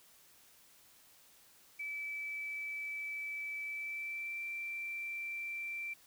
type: tone with pitch glide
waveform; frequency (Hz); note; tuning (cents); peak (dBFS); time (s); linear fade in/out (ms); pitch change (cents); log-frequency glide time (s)
sine; 2307 to 2347; D7 to D7; -31 to -2; -38; 1.79-5.94; 10; +29; 3.64-4.43
effects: white hiss -63 dBFS RMS until 6.06 s